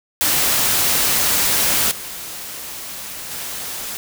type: noise with level steps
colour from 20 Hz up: white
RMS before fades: -17 / -31 / -28 dBFS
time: 0.21-3.97 s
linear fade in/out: 0 ms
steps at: 1.91 / 3.31 s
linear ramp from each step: 5 ms
effects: none